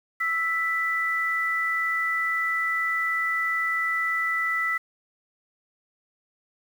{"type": "tone pair together", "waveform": "sine", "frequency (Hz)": [1320.8, 1979], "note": ["E6", "B6"], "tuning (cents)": [3, 3], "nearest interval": "perfect fifth", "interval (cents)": 700, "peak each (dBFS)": [-28, -24], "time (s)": [0.2, 4.78], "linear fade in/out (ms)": 10, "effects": ["8-bit"]}